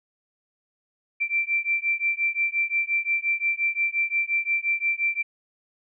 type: beating tone pair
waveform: sine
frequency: 2346 / 2351.7 Hz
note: D7 / D7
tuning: -2 / +2 cents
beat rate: 5.7 Hz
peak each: -25 / -25 dBFS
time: 1.2-5.23 s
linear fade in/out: 20 ms
effects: none